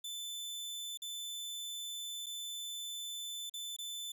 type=tone with dropouts; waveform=sawtooth; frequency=3520 Hz; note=A7; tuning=in tune; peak=-37 dBFS; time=0.04-4.12 s; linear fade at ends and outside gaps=5 ms; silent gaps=0.974-1.019 / 2.261-2.265 / 3.497-3.538 / 3.765-3.786 s; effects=none